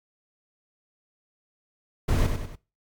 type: noise with echo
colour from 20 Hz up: brown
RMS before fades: -22 dBFS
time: 2.08-2.27 s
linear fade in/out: 10 ms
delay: 96 ms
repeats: 3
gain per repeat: -6 dB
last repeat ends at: 2.558 s
effects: noise-tail reverb RT60 0.3 s tail -21 dB re dry + MP3 96 kbps